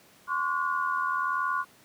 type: tone cluster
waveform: sine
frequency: 1046 / 1127 / 1445 Hz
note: C6 / C#6 / F#6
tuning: -1 / +28 / -41 cents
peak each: -30 dBFS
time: 0.27-1.65 s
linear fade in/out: 50 ms
effects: pink hiss -57 dBFS RMS until 1.84 s + high-pass 150 Hz 12 dB/octave